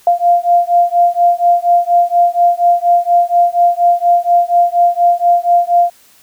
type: beating tone pair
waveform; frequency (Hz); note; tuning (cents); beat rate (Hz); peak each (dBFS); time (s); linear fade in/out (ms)
sine; 695 / 699.2; F5 / F5; -9 / +2; 4.2; -11; 0.07-5.9; 2
effects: white hiss -47 dBFS RMS until 6.22 s